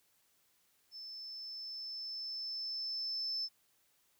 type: tone with level ramp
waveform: sine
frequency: 5274 Hz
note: E8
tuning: in tune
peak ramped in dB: -45 to -33 dBFS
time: 0.91-3.49 s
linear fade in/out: 50 ms
effects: tanh soft clip ceiling -30 dBFS + white hiss -73 dBFS RMS until 4.19 s